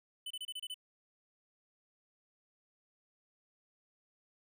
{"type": "tone bursts", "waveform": "square", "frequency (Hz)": 3004, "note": "F#7", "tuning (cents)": 26, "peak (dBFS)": -40, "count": 7, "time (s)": [0.26, 0.743], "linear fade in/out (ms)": 5, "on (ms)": 45, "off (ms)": 28, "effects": []}